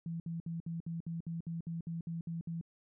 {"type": "tone bursts", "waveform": "sine", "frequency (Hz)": 166.7, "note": "E3", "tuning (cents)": 20, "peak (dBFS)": -36, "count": 13, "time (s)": [0.06, 2.612], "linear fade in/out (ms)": 2, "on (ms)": 140, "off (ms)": 61, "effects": []}